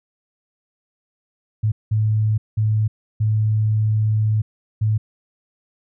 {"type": "tone bursts at uneven times", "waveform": "sine", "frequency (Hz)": 108.1, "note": "A2", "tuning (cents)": -30, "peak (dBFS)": -15, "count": 5, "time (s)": [[1.63, 1.72], [1.91, 2.38], [2.57, 2.88], [3.2, 4.42], [4.81, 4.98]], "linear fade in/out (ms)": 10, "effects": []}